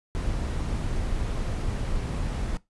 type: noise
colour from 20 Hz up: brown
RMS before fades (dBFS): -28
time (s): 0.15-2.57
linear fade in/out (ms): 0
effects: noise-tail reverb RT60 0.2 s tail -20 dB re dry + resampled to 24000 Hz